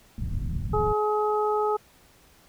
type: low-pass noise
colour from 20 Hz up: pink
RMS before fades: -29 dBFS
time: 0.18-0.93 s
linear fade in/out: 2 ms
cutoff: 180 Hz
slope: 24 dB/octave
type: harmonic tone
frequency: 422.9 Hz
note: G#4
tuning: 31 cents sharp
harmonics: 1 / 2 / 3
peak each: -24 / -27 / -29 dBFS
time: 0.73-1.77 s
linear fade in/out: 10 ms
effects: pink hiss -57 dBFS RMS until 2.48 s